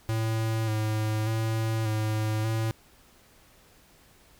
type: tone with vibrato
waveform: square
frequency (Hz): 110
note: A2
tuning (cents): 0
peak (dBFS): -26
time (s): 0.09-2.71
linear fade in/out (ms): 0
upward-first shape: square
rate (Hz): 0.85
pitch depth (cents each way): 26
effects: pink hiss -58 dBFS RMS until 4.39 s